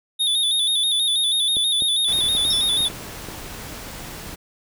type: tone with vibrato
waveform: square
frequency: 3591 Hz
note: A7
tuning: 35 cents sharp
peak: -18 dBFS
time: 0.19-2.89 s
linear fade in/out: 20 ms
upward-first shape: square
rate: 6.2 Hz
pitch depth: 57 cents each way
type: clicks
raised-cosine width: 2 ms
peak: -21 dBFS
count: 8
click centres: 1.569 / 1.822 / 2.189 / 2.35 / 2.452 / 2.806 / 2.901 / 3.287 s
type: noise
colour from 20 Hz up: pink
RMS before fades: -35 dBFS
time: 2.07-4.36 s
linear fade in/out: 20 ms
type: tone with exponential decay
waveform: sine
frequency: 5370 Hz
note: E8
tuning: 31 cents sharp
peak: -21 dBFS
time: 2.5-2.73 s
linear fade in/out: 5 ms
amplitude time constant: 48 ms
effects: none